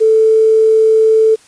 sine tone with quantisation, 440.6 Hz, A4, 2 cents sharp, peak -6 dBFS, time 0-1.36 s, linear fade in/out 20 ms, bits 6, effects white hiss -46 dBFS RMS until 1.47 s + resampled to 22050 Hz

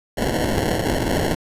white noise with sample-and-hold, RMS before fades -21 dBFS, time 0.17-1.35 s, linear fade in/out 10 ms, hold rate 1225 Hz, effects resampled to 32000 Hz

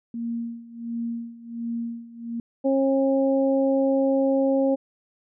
sine tone with tremolo, 233.1 Hz, A#3, in tune, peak -25 dBFS, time 0.14-2.4 s, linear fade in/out 2 ms, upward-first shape sine, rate 1.4 Hz, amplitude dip 85%
harmonic tone, 270.5 Hz, C#4, 42 cents flat, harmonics 1 / 2 / 3, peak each -21 / -21 / -34 dBFS, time 2.64-4.76 s, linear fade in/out 20 ms
effects none

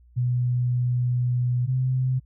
sine tone pair in turn, 123.47 / 128.96 Hz, B2 / C3, 0 / -25 cents, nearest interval minor second, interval 75 cents, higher second, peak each -20 / -20 dBFS, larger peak neither, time 0.16-1.67 / 1.67-2.2 s, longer first, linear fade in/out 20 ms, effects added 60 Hz sine -51 dBFS peak until 2.25 s

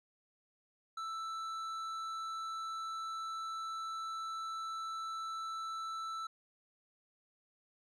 sine tone with tanh clipping, 1323 Hz, E6, 6 cents sharp, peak -40 dBFS, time 0.97-6.27 s, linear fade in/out 5 ms, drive 10 dB, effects none

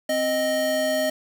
square tone pair together, 261.3 / 621.5 Hz, C4 / D#5, -2 / -2 cents, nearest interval octave + minor third, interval 1500 cents, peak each -30 / -22 dBFS, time 0.09-1.1 s, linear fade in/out 5 ms, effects 8-bit

